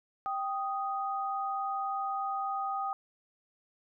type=tone pair together; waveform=sine; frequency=784 / 1244.5 Hz; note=G5 / D#6; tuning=0 / 0 cents; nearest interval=minor sixth; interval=800 cents; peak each=-33 / -34 dBFS; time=0.26-2.93 s; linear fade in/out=0 ms; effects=none